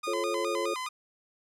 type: tone with vibrato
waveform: sawtooth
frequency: 1118 Hz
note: C#6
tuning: 14 cents sharp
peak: -29 dBFS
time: 0.03-0.89 s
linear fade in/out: 10 ms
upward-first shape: square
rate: 4.8 Hz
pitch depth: 160 cents each way
type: chord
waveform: sine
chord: F augmented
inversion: none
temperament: just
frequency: 349.2 / 436.5 / 545.7 Hz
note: F4 / A4 / C#5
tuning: 0 / -14 / -27 cents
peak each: -33 dBFS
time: 0.07-0.74 s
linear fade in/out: 5 ms
effects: low-pass 10000 Hz 12 dB/octave